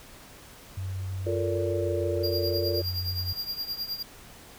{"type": "tone with pitch glide", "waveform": "sine", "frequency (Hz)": [94.5, 91.23], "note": ["F#2", "F#2"], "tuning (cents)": [37, -24], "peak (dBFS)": -30, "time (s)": [0.77, 3.33], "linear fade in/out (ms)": 5, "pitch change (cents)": -61, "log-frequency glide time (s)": [1.82, 1.9]}
{"type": "chord", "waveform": "sine", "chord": "Bb major seventh", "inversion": "second", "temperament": "equal with one note detuned", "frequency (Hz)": [349.2, 440, 466.2, 575.6], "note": ["F4", "A4", "Bb4", "D5"], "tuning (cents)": [0, 0, 0, -35], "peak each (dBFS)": [-30, -34, -33, -31], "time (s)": [1.26, 2.82], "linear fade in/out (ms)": 10}
{"type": "tone with tremolo", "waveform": "square", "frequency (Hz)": 4784, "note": "D8", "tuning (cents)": 31, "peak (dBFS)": -28, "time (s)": [2.23, 4.03], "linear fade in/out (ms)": 10, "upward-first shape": "triangle", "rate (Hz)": 9.6, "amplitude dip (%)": 85}
{"effects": ["pink hiss -49 dBFS RMS until 4.58 s"]}